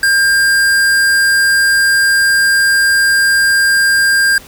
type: tone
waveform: square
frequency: 1600 Hz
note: G6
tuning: 35 cents sharp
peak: -9 dBFS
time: 0.03-4.38 s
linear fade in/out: 2 ms
effects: pink hiss -37 dBFS RMS until 4.47 s